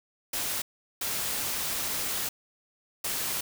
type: noise bursts at uneven times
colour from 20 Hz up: white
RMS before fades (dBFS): -31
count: 3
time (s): 0.33-0.62 / 1.01-2.29 / 3.04-3.41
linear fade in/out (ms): 5
effects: none